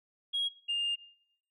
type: tone pair in turn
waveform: sine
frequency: 3295 / 2814 Hz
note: G#7 / F7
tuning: -14 / +12 cents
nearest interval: minor third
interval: 274 cents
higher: first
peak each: -27 dBFS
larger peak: neither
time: 0.33-0.49 / 0.68-0.96 s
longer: second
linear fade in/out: 20 ms
effects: noise-tail reverb RT60 0.7 s tail -21 dB re dry + tanh soft clip ceiling -26 dBFS